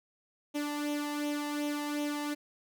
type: tone with flanger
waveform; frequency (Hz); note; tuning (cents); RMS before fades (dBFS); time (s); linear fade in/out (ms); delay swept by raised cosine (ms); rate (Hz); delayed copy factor
sawtooth; 293.7; D4; 0; -34; 0.54-2.35; 20; 0.31 to 1.08; 2.7; +0.6
effects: none